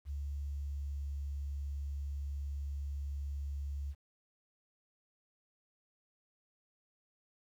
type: tone with pitch glide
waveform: sine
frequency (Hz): 71.2 to 70.63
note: C#2 to C#2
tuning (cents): +47 to +33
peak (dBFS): -36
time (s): 0.05-3.95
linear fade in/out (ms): 50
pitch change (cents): -14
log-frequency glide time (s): 0.4-1.13
effects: 11-bit